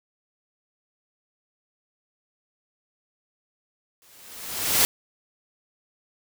white noise with exponential growth, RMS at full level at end -17 dBFS, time 4.02-4.85 s, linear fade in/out 0 ms, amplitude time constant 180 ms, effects none

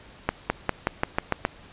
accelerating click train, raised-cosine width 0.5 ms, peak -6 dBFS, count 8, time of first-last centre 0.29-1.451 s, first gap 210 ms, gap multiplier 0.92, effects pink hiss -49 dBFS RMS until 1.72 s + resampled to 8000 Hz

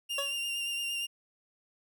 40% pulse tone with vibrato, 2794 Hz, F7, in tune, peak -31 dBFS, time 0.09-1.07 s, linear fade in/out 20 ms, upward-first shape sine, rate 8.7 Hz, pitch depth 20 cents each way
25% pulse tone with exponential decay, 560 Hz, C#5, 18 cents sharp, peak -26 dBFS, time 0.18-0.38 s, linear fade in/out 5 ms, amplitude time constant 42 ms
effects none

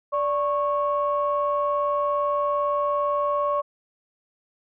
sine tone pair together, 583 / 1100.6 Hz, D5 / C#6, -13 / -13 cents, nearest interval major seventh, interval 1100 cents, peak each -23 dBFS, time 0.12-3.62 s, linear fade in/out 20 ms, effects tanh soft clip ceiling -13 dBFS

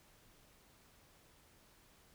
silence, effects pink hiss -66 dBFS RMS until 2.14 s

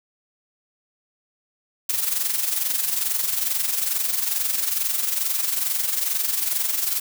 blue noise with amplitude modulation, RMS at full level -21 dBFS, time 1.89-7 s, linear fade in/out 5 ms, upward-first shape sine, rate 22.3 Hz, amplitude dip 60%, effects none

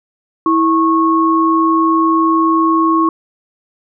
sine tone pair together, 326.1 / 1097 Hz, E4 / C#6, -19 / -18 cents, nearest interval octave + major sixth, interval 2101 cents, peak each -12 dBFS, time 0.46-3.09 s, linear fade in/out 2 ms, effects none

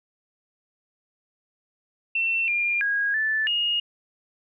sine tone with pitch steps, 2696 / 2403 / 1641 / 1753 / 2860 Hz, E7 / D7 / G#6 / A6 / F7, +38 / +39 / -21 / -7 / +41 cents, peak -21 dBFS, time 2.15-3.8 s, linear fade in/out 5 ms, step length 330 ms, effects none

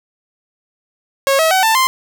sawtooth tone with pitch steps, 547 / 643 / 755.9 / 888.6 / 1044.6 Hz, C#5 / E5 / F#5 / A5 / C6, -23 / -43 / +37 / +17 / -3 cents, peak -7 dBFS, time 1.27-1.87 s, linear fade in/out 0 ms, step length 120 ms, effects none

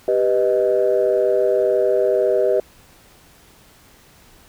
sine chord, G augmented, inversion none, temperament equal, 392 / 493.9 / 622.3 Hz, G4 / B4 / D#5, 0 / 0 / 0 cents, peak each -18 dBFS, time 0.08-2.6 s, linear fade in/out 2 ms, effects tanh soft clip ceiling -7 dBFS + pink hiss -50 dBFS RMS until 4.48 s

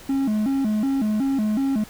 triangle tone with vibrato, 240.9 Hz, B3, 43 cents flat, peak -17 dBFS, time 0.09-1.84 s, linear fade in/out 5 ms, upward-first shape square, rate 2.7 Hz, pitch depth 210 cents each way, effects pink hiss -44 dBFS RMS until 1.89 s

